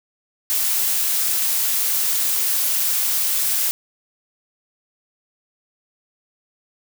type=noise; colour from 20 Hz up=blue; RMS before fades=-20 dBFS; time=0.5-3.71 s; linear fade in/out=0 ms; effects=none